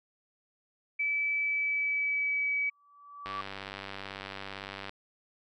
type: tone with pitch glide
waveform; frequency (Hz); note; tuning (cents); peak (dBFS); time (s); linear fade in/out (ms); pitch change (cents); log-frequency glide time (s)
sine; 2305 to 2280; D7 to C#7; -33 to +48; -27; 0.99-2.7; 10; -19; 1.37-2.58
type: tone with exponential growth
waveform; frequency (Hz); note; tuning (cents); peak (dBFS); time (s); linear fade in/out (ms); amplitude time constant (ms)
sine; 1152; D6; -34; -32; 2.62-3.41; 1; 170
type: click train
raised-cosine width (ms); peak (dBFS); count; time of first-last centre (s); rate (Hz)
0.3; -23; 161; 3.26-4.894; 97.9
effects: none